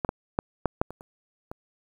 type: clicks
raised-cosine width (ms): 1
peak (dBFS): -12 / -11 / -9 / -8 / -7 / -24 / -30 / -22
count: 8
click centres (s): 0.048 / 0.091 / 0.389 / 0.657 / 0.815 / 0.906 / 1.009 / 1.515
effects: 8-bit